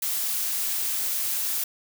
blue noise, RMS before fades -27 dBFS, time 0.02-1.64 s, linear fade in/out 5 ms, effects none

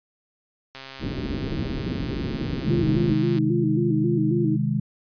click train, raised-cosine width 0.2 ms, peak -21 dBFS, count 354, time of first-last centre 0.75-3.384 s, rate 134 Hz
white low-pass noise, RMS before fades -28 dBFS, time 0.99-3.16 s, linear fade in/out 50 ms, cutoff 330 Hz, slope 24 dB/octave
sine chord, Ab major, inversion first, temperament equal with one note detuned, 129.83 / 155.56 / 207.7 Hz, C3 / Eb3 / Ab3, -13 / 0 / 0 cents, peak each -25 dBFS, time 2.66-4.8 s, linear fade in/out 5 ms
sine tone with vibrato, 329.6 Hz, E4, in tune, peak -22 dBFS, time 2.69-4.57 s, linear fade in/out 20 ms, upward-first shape square, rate 3.7 Hz, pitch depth 84 cents each way
effects resampled to 11025 Hz

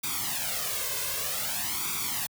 white noise with flanger, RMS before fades -31 dBFS, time 0.03-2.27 s, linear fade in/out 10 ms, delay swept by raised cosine 0.84 to 1.94 ms, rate 0.53 Hz, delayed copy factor +0.85, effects high-pass 60 Hz 12 dB/octave

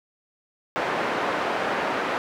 pink band-pass noise, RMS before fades -26 dBFS, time 0.76-2.18 s, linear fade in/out 0 ms, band 390 to 1800 Hz, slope 12 dB/octave, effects none

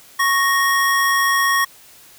square tone pair together, 1103.8 / 1864.7 Hz, C#6 / A#6, -8 / 0 cents, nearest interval major sixth, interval 908 cents, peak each -18 dBFS, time 0.19-1.65 s, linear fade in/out 10 ms, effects white hiss -46 dBFS RMS until 2.18 s

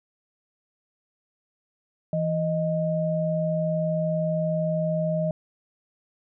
sine tone pair together, 164.83 / 622.3 Hz, E3 / D#5, 0 / 0 cents, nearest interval octave + major seventh, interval 2300 cents, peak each -25 dBFS, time 2.13-5.31 s, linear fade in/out 2 ms, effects none

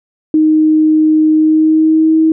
sine tone with pitch glide, 311.1 to 318.6 Hz, D#4 to D#4, 0 to +41 cents, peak -6 dBFS, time 0.34-2.32 s, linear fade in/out 2 ms, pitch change +41 cents, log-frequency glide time 1.34-2.18 s, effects none

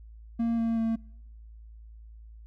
triangle tone with pitch steps, 231.2 / 228.4 / 225.7 Hz, A#3 / A#3 / A3, -14 / -35 / +44 cents, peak -22 dBFS, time 0.39-0.96 s, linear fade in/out 10 ms, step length 190 ms, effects noise-tail reverb RT60 0.9 s tail -26 dB re dry + added 55 Hz sine -45 dBFS peak until 2.46 s

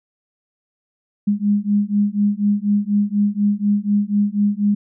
sine beating tone pair, 203.1 / 207.2 Hz, G#3 / G#3, -38 / -4 cents, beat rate 4.1 Hz, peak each -18 dBFS, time 1.27-4.75 s, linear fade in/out 10 ms, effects none

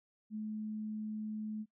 sine tone, 214.9 Hz, A3, 41 cents flat, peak -37 dBFS, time 0.3-1.66 s, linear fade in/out 50 ms, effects noise-tail reverb RT60 0.1 s tail -23 dB re dry

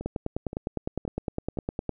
two click trains, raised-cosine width 2 ms, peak -15 / -22 dBFS, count 19 / 4, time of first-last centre 0.06-1.893 / 0.01-1.573 s, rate 9.82 / 1.92 Hz, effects none

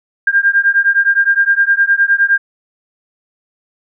sine beating tone pair, 1598 / 1607.7 Hz, G6 / G6, +33 / +43 cents, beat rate 9.7 Hz, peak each -12 dBFS, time 0.27-2.38 s, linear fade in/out 5 ms, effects none

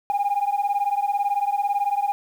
sine beating tone pair, 801 / 819 Hz, G5 / G#5, +37 / -24 cents, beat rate 18 Hz, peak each -22 / -21 dBFS, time 0.1-2.12 s, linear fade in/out 0 ms, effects tanh soft clip ceiling -16 dBFS + 8-bit

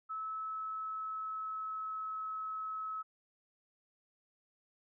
sine tone with pitch glide, 1300 to 1290.3 Hz, E6 to E6, -24 to -37 cents, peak -37 dBFS, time 0.09-3.03 s, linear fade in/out 20 ms, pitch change -13 cents, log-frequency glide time 0.38-2.28 s, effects none

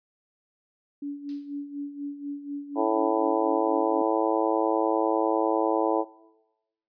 sine tone with tremolo, 285.9 Hz, D4, 46 cents flat, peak -29 dBFS, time 1.02-4.02 s, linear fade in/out 5 ms, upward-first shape sine, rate 4.1 Hz, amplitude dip 70%
violet noise with exponential decay, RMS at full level -37 dBFS, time 1.29-1.64 s, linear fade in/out 1 ms, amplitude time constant 76 ms
harmonic tone, 110 Hz, A2, in tune, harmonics 3 / 4 / 5 / 6 / 7 / 8 / 9, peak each -27 / -28 / -29 / -30 / -30 / -31 / -32 dBFS, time 2.75-6.05 s, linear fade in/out 50 ms
effects noise-tail reverb RT60 1.0 s tail -21 dB re dry + resampled to 11025 Hz

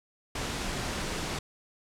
pink noise, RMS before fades -33 dBFS, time 0.35-1.39 s, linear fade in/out 5 ms, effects low-pass 8000 Hz 12 dB/octave

